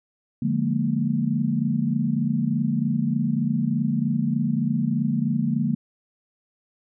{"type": "chord", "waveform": "sine", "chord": "Bb dominant seventh", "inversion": "first", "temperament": "just", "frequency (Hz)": [145.68, 174.81, 209.8, 233.1], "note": ["D3", "F3", "Ab3", "Bb3"], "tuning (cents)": [-14, 2, 18, 0], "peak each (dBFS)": [-26, -28, -26, -24], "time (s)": [0.42, 5.75], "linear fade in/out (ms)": 5, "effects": []}